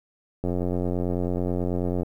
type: click train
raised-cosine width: 2 ms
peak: -14 dBFS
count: 143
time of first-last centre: 0.44-2.032 s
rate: 89.2 Hz
effects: 9-bit